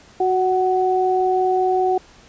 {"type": "tone pair together", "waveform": "sine", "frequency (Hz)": [370, 745.8], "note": ["F#4", "F#5"], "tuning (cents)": [0, 14], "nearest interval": "octave", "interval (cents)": 1214, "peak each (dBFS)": -18, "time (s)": [0.2, 1.98], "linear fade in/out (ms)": 5, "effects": ["pink hiss -48 dBFS RMS until 2.28 s", "resampled to 16000 Hz"]}